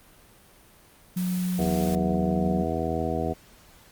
sine tone with pitch glide, 181.2 to 185.22 Hz, F#3 to F#3, -36 to +2 cents, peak -24 dBFS, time 1.16-2.64 s, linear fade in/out 10 ms, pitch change +38 cents, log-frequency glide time 1.63-1.92 s
white high-pass noise, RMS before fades -39 dBFS, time 1.17-1.95 s, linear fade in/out 0 ms, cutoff 110 Hz, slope 12 dB/octave
harmonic tone, 81.5 Hz, E2, 19 cents flat, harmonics 1 / 2 / 3 / 4 / 5 / 6 / 8 / 9, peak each -33 / -33 / -33 / -33 / -33 / -33 / -33 / -33 dBFS, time 1.58-3.34 s, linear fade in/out 20 ms
effects pink hiss -54 dBFS RMS until 3.91 s + Opus 32 kbps

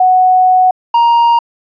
sine / triangle tone pair in turn, 740 / 937.5 Hz, F#5 / A#5, 0 / +10 cents, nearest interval major third, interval 410 cents, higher second, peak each -5 / -4 dBFS, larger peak second, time 0-0.71 / 0.94-1.39 s, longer first, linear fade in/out 5 ms, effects resampled to 11025 Hz

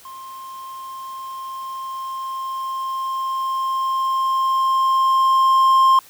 triangle tone with level ramp, 1058 Hz, C6, 19 cents sharp, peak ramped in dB -32 to -8 dBFS, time 0.05-5.99 s, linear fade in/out 2 ms, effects white hiss -47 dBFS RMS until 6.09 s

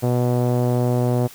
sawtooth tone with low-pass filter, 123.1 Hz, B2, 5 cents flat, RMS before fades -19 dBFS, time 0.02-1.28 s, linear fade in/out 20 ms, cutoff 640 Hz, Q 1.7, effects white hiss -43 dBFS RMS until 1.34 s

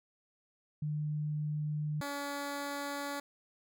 sine / 10% pulse tone pair in turn, 150.6 / 284.3 Hz, D3 / C#4, +44 / +44 cents, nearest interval major seventh, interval 1100 cents, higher second, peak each -32 / -28 dBFS, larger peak second, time 0.82-2.01 / 2.01-3.2 s, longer neither, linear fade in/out 5 ms, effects none

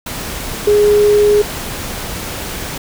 sine tone in noise, 415.3 Hz, G#4, in tune, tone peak -7 dBFS, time 0.67-1.42 s, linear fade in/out 5 ms, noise pink, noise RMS -24 dBFS, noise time 0.06-2.78 s, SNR +14 dB, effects none

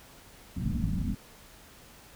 white low-pass noise, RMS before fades -30 dBFS, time 0.56-1.15 s, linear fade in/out 10 ms, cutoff 240 Hz, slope 48 dB/octave, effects pink hiss -53 dBFS RMS until 2.15 s

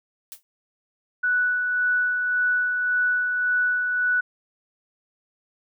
blue noise with exponential decay, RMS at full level -34 dBFS, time 0.32-0.43 s, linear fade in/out 0 ms, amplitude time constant 23 ms
sine tone with tremolo, 1480 Hz, F#6, in tune, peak -18 dBFS, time 1.23-4.21 s, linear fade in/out 10 ms, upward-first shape sine, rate 1.8 Hz, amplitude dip 35%
effects none

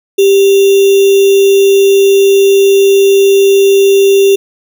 sine tone with sample-and-hold, 393.4 Hz, G4, 6 cents sharp, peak -3 dBFS, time 0.18-4.36 s, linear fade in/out 10 ms, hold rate 3150 Hz, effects none

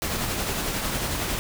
pink noise with tremolo, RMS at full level -26 dBFS, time 0.02-1.39 s, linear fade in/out 0 ms, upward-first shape triangle, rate 11 Hz, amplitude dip 35%, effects none

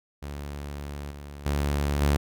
sawtooth tone with level steps, 71.9 Hz, D2, 36 cents flat, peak -30 / -35 / -20 / -16 dBFS, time 0.22-2.17 s, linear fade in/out 10 ms, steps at 1.11 / 1.46 / 2.01 s, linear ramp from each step 2 ms, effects none

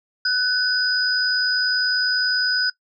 sine tone pair together, 1497 / 4975 Hz, F#6 / D#8, +20 / -1 cents, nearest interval octave + major sixth, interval 2079 cents, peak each -20 dBFS, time 0.25-2.7 s, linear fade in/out 5 ms, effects noise-tail reverb RT60 0.1 s tail -22 dB re dry

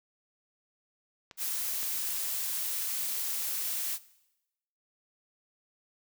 clicks, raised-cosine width 0.2 ms, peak -28 / -25 / -33 / -34 dBFS, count 4, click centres 1.312 / 1.83 / 2.087 / 2.324 s
blue noise, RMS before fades -33 dBFS, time 1.37-3.99 s, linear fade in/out 50 ms
effects noise-tail reverb RT60 0.9 s tail -19 dB re dry

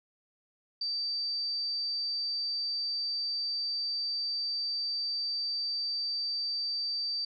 sine tone, 4650 Hz, D8, 18 cents flat, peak -30 dBFS, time 0.81-7.25 s, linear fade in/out 5 ms, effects none

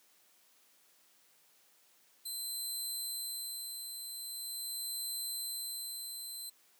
15% pulse tone with tremolo, 4080 Hz, C8, 44 cents flat, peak -30 dBFS, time 2.25-6.5 s, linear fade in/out 10 ms, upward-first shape sine, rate 0.43 Hz, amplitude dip 45%, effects white hiss -67 dBFS RMS until 6.79 s + high-pass 200 Hz 12 dB/octave

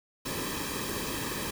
pink noise with comb filter, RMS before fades -34 dBFS, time 0.25-1.51 s, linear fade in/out 10 ms, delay 1.4 ms, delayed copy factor -0.7, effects none

